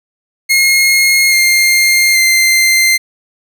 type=tone with pitch steps; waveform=sawtooth; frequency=2151 / 2114 / 2086 Hz; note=C7 / C7 / C7; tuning=+47 / +17 / -6 cents; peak=-4 dBFS; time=0.49-2.98 s; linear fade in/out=20 ms; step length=830 ms; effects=none